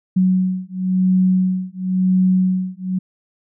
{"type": "beating tone pair", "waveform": "sine", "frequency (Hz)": [185, 185.96], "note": ["F#3", "F#3"], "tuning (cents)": [0, 9], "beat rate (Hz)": 0.96, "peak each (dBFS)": -17, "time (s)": [0.16, 2.99], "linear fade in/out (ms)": 10, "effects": []}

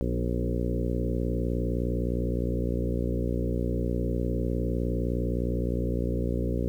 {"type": "harmonic tone with a mistuned harmonic", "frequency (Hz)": 59.7, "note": "A#1", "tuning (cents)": 42, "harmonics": [1, 2, 3, 4, 5, 6, 7, 8, 9], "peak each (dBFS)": [-29, -32, -34, -35, -36, -37, -37, -38, -39], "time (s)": [0.01, 6.68], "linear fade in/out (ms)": 0, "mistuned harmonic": 4, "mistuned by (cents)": 24, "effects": ["10-bit"]}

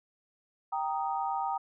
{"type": "chord", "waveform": "sine", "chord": "Eb major", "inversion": "first", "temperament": "equal", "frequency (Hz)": [784, 932.3, 1244.5], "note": ["G5", "Bb5", "Eb6"], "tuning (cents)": [0, 0, 0], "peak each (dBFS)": [-32, -33, -37], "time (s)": [0.72, 1.58], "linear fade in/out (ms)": 10, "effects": []}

